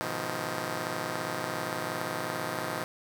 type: chord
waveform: 5% pulse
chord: F half-diminished seventh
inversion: first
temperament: just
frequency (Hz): 104.77 / 125.72 / 157.15 / 174.61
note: Ab2 / Cb3 / Eb3 / F3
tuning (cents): +16 / +31 / +18 / 0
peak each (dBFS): -31 / -26 / -27 / -26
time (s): 0.01-2.84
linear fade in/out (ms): 0
effects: none